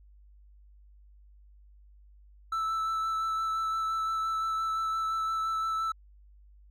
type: tone with vibrato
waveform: triangle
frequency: 1318.5 Hz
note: E6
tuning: in tune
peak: -26 dBFS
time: 2.52-5.92 s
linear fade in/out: 5 ms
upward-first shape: sine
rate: 5.8 Hz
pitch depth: 11 cents each way
effects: added 50 Hz sine -53 dBFS peak until 6.7 s